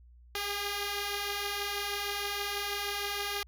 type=beating tone pair; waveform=5% pulse; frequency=401.3 / 407.6 Hz; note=G4 / G#4; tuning=+41 / -32 cents; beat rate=6.3 Hz; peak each=-28 / -22 dBFS; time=0.35-3.43 s; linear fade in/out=2 ms; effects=added 60 Hz sine -53 dBFS peak until 3.47 s